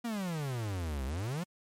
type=exponential two-way sweep; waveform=45% pulse; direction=down then up; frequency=242.9 to 63.3 to 187.4 Hz; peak=-33 dBFS; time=0.04-1.44 s; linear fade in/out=10 ms; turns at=1.05 s; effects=MP3 64 kbps